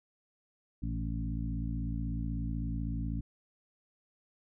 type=harmonic tone with a mistuned harmonic; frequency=56.1 Hz; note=A1; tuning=34 cents sharp; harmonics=1 / 2 / 3 / 4 / 5; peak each=-35 / -38 / -40 / -41 / -42 dBFS; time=0.82-3.21 s; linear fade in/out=10 ms; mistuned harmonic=2; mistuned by=+53 cents; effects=none